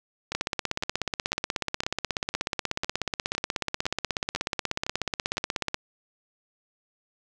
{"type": "two click trains", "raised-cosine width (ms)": 0.2, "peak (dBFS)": [-9, -13], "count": [90, 11], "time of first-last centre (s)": [[0.35, 5.744], [0.32, 5.371]], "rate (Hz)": [16.5, 1.98], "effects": []}